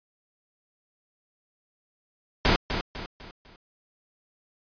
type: noise with echo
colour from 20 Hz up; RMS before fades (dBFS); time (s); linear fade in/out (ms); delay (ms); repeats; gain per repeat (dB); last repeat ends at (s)
pink; -20; 2.45-2.56; 0; 250; 4; -8; 3.56
effects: resampled to 11025 Hz